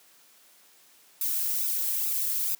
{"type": "noise with flanger", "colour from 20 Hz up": "violet", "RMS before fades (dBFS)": -28, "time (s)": [1.21, 2.55], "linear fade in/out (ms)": 2, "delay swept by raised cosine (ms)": [0.78, 2.38], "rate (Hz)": 2.3, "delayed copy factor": 0.8, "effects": ["white hiss -58 dBFS RMS until 2.59 s", "high-pass 200 Hz 12 dB/octave"]}